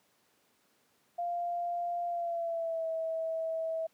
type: tone with pitch glide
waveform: sine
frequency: 696 to 649.4 Hz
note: F5 to E5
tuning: -6 to -26 cents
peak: -31 dBFS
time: 1.18-3.87 s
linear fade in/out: 10 ms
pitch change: -120 cents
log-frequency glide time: 2.07-2.87 s
effects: pink hiss -70 dBFS RMS until 3.93 s + high-pass 200 Hz 12 dB/octave